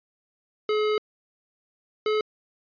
square tone pair in turn, 425.7 / 428.4 Hz, G#4 / A4, +43 / -46 cents, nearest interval unison, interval 11 cents, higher second, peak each -22 dBFS, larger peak neither, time 0.69-0.98 / 2.06-2.21 s, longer first, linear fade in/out 2 ms, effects resampled to 11025 Hz

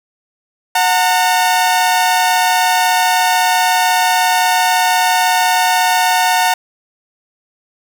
sawtooth tone pair together, 733 / 907.2 Hz, F#5 / A#5, -16 / -47 cents, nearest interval major third, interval 369 cents, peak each -10 dBFS, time 0.75-6.54 s, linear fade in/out 5 ms, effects none

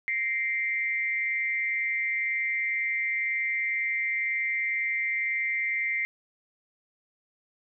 sine tone with amplitude modulation, 2093 Hz, C7, in tune, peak -22 dBFS, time 0.08-6.05 s, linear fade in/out 0 ms, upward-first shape sine, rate 222 Hz, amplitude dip 75%, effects none

